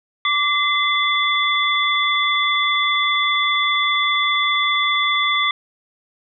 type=tone cluster; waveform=sine; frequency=1165 / 2055 / 3460 Hz; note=D6 / C7 / A7; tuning=-14 / -32 / -30 cents; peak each=-20 dBFS; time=0.25-5.51 s; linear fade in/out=2 ms; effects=none